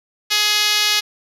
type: tone with band-pass filter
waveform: 5% pulse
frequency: 419.2 Hz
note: G#4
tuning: 16 cents sharp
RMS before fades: -17 dBFS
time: 0.3-1.01 s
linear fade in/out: 20 ms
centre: 4800 Hz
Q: 0.74
effects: none